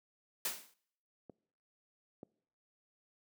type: noise with exponential decay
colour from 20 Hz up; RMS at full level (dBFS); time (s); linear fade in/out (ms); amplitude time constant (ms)
white; -33; 0.45-0.74; 2; 63
type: clicks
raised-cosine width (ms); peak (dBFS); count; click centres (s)
2; -35 / -32; 2; 1.297 / 2.231
effects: noise-tail reverb RT60 0.7 s tail -24 dB re dry + high-pass 200 Hz 12 dB/octave